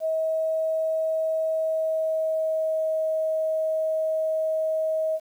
sine tone with pitch glide, 639 to 633.9 Hz, D#5 to D#5, +46 to +32 cents, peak -22 dBFS, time 0-5.2 s, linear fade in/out 50 ms, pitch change -14 cents, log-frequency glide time 1.51-3 s, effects 9-bit

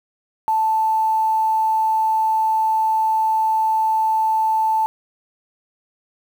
sine tone with quantisation, 880 Hz, A5, in tune, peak -15 dBFS, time 0.48-4.86 s, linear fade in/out 0 ms, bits 7, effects none

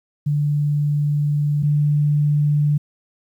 sine tone pair in turn, 146.83 / 147.46 Hz, D3 / D3, 0 / +7 cents, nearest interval unison, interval 7 cents, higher second, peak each -16 / -14 dBFS, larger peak second, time 0.26-1.63 / 1.63-2.78 s, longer first, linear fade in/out 10 ms, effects 9-bit

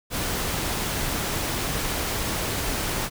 pink noise, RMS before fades -27 dBFS, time 0.1-3.1 s, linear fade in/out 50 ms, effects none

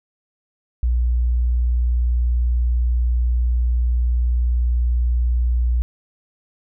sine tone, 60.2 Hz, B1, 44 cents flat, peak -15 dBFS, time 0.83-5.82 s, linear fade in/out 0 ms, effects none

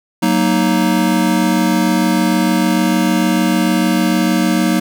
square chord, D# minor, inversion first, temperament just, 186.68 / 233.3 / 311.1 Hz, F#3 / A#3 / D#4, +16 / +2 / 0 cents, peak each -17 dBFS, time 0.22-4.8 s, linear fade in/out 10 ms, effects none

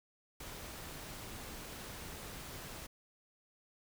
pink noise with ADSR envelope, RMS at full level -45 dBFS, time 0.4-2.87 s, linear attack 6 ms, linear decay 11 ms, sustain -2 dB, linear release 11 ms, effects none

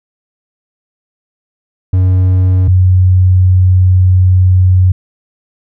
triangle / sine tone pair in turn, 92.5 / 92.17 Hz, F#2 / F#2, 0 / -6 cents, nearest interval unison, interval 6 cents, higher first, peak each -4 dBFS, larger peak neither, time 1.93-2.68 / 2.68-4.92 s, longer second, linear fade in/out 5 ms, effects none

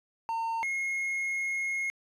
triangle tone pair in turn, 910 / 2157 Hz, A#5 / C#7, -42 / -48 cents, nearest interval octave + minor third, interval 1494 cents, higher second, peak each -27 dBFS, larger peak neither, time 0.29-0.63 / 0.63-1.9 s, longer second, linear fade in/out 0 ms, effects resampled to 32000 Hz

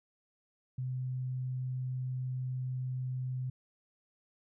sine tone, 128.1 Hz, C3, 36 cents flat, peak -33 dBFS, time 0.78-3.5 s, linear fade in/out 5 ms, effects none

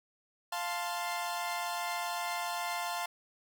sawtooth chord, F major, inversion none, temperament equal, 698.5 / 880 / 1046.5 Hz, F5 / A5 / C6, 0 / 0 / 0 cents, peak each -33 / -35 / -35 dBFS, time 0.52-3.06 s, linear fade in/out 5 ms, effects none

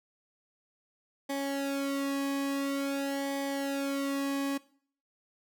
sawtooth tone with flanger, 277.2 Hz, C#4, in tune, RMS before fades -32 dBFS, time 1.29-4.58 s, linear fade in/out 10 ms, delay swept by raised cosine 0.74 to 1.42 ms, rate 0.48 Hz, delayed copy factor -0.85, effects noise-tail reverb RT60 0.5 s tail -19 dB re dry

